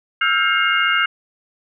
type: tone cluster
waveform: sine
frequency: 1319 / 1413 / 1592 / 2148 / 2820 Hz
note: E6 / F6 / G6 / C7 / F7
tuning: +1 / +20 / +26 / +45 / +16 cents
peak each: -21 dBFS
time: 0.21-1.06 s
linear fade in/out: 5 ms
effects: none